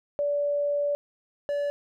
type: tone pair in turn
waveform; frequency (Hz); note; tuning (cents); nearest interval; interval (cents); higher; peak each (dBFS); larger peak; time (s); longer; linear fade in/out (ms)
sine / triangle; 578 / 575.7; D5 / D5; -28 / -35; unison; 7; first; -23; neither; 0.19-0.95 / 1.49-1.7; first; 0
effects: none